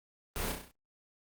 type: noise with echo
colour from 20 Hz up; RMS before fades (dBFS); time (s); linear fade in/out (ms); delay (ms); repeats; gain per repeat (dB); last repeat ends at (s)
pink; -36; 0.36-0.52; 0; 32; 6; -4; 0.712
effects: Opus 32 kbps